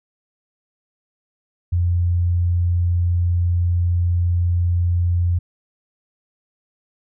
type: tone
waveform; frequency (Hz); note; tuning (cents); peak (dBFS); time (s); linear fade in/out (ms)
sine; 87.4; F2; +2; -15; 1.72-5.39; 10
effects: none